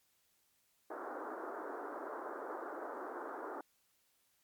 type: band-pass noise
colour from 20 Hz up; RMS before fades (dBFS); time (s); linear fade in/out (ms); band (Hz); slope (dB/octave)
pink; -44; 0.9-3.61; 5; 300 to 1500; 48
effects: white hiss -75 dBFS RMS until 4.43 s + MP3 96 kbps